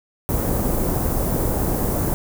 pink band-stop noise, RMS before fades -21 dBFS, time 0.29-2.14 s, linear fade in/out 0 ms, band 720 to 14000 Hz, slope 12 dB/octave, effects none

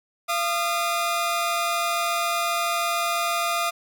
sawtooth tone pair together, 684.8 / 1222 Hz, F5 / D#6, -34 / -32 cents, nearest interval minor seventh, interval 1002 cents, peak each -22 / -21 dBFS, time 0.28-3.71 s, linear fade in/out 20 ms, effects none

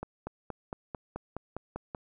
accelerating click train, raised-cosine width 1 ms, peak -22 dBFS, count 10, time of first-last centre 0.03-1.948 s, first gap 240 ms, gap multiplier 0.97, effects none

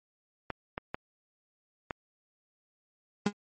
clicks, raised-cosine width 0.5 ms, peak -18 dBFS, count 4, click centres 0.503 / 0.779 / 0.945 / 1.908 s
35% pulse tone with exponential decay, 204.6 Hz, G#3, 26 cents flat, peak -19 dBFS, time 3.26-3.33 s, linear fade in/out 5 ms, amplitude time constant 15 ms
effects MP3 32 kbps

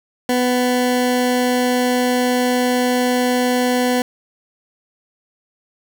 20% pulse tone, 248.9 Hz, B3, 14 cents sharp, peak -10 dBFS, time 0.29-4.02 s, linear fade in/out 2 ms, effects none

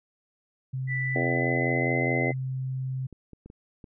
sine tone, 130.81 Hz, C3, in tune, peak -28 dBFS, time 0.73-3.07 s, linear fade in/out 10 ms
sine tone with pitch glide, 1975.5 to 2052 Hz, B6 to C7, 0 to -34 cents, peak -28 dBFS, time 0.87-2.34 s, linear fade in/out 50 ms, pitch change +66 cents, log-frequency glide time 1.02-1.95 s
harmonic tone, 84.8 Hz, E2, 50 cents sharp, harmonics 3 / 4 / 5 / 6 / 7 / 8 / 9, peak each -31 / -32 / -33 / -34 / -34 / -35 / -36 dBFS, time 1.15-2.32 s, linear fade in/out 10 ms
clicks, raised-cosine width 3 ms, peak -32 dBFS, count 5, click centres 3.127 / 3.333 / 3.46 / 3.501 / 3.842 s
effects none

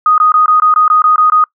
sine tone bursts, 1244.5 Hz, D#6, in tune, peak -5 dBFS, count 10, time 0.06-1.44 s, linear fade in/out 2 ms, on 120 ms, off 20 ms, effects noise-tail reverb RT60 0.1 s tail -25 dB re dry

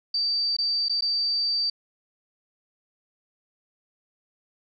sine tone with dropouts, 4641 Hz, D8, 21 cents flat, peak -22 dBFS, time 0.14-1.7 s, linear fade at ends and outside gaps 5 ms, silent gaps 0.567-0.585 / 0.885-0.895 / 1.009-1.021 s, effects none

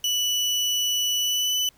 30% pulse tone with pitch glide, 2960 to 2994 Hz, F#7 to F#7, 0 to +20 cents, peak -19 dBFS, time 0.04-1.69 s, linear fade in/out 2 ms, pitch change +20 cents, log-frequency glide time 1.18-1.57 s, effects pink hiss -59 dBFS RMS until 1.77 s

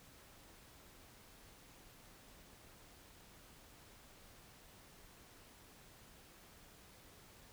silence, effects pink hiss -61 dBFS RMS until 7.52 s

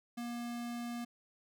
square tone, 238.1 Hz, A#3, 37 cents sharp, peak -39 dBFS, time 0.17-1.05 s, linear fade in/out 10 ms, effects none

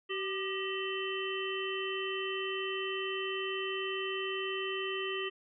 harmonic tone with a mistuned harmonic, 382.7 Hz, G4, 42 cents flat, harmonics 1 / 3 / 5 / 7 / 8, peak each -36 / -42 / -41 / -41 / -40 dBFS, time 0.09-5.3 s, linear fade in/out 20 ms, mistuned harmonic 3, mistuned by +70 cents, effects none

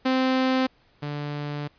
sawtooth tone pair in turn, 260 / 146.43 Hz, C4 / D3, -11 / -5 cents, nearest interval minor seventh, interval 994 cents, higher first, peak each -16 / -25 dBFS, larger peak first, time 0.05-0.67 / 1.02-1.68 s, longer second, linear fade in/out 10 ms, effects pink hiss -61 dBFS RMS until 1.78 s + resampled to 11025 Hz

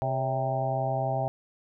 harmonic tone with a mistuned harmonic, 131.4 Hz, C3, 8 cents sharp, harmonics 1 / 2 / 3 / 4 / 5 / 6 / 7, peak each -30 / -42 / -41 / -36 / -30 / -31 / -41 dBFS, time 0.02-1.28 s, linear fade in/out 0 ms, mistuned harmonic 4, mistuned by +88 cents, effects none

